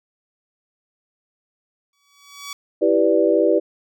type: tone with exponential growth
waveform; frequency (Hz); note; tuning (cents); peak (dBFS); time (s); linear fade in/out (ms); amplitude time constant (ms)
10% pulse; 1138; C#6; +45; -20; 1.93-2.53; 2; 130
type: chord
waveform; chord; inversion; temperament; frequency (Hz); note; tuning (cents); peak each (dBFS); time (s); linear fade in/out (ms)
sine; E minor seventh; none; equal; 329.6 / 392 / 493.9 / 587.3; E4 / G4 / B4 / D5; 0 / 0 / 0 / 0; -19; 2.81-3.6; 20
effects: none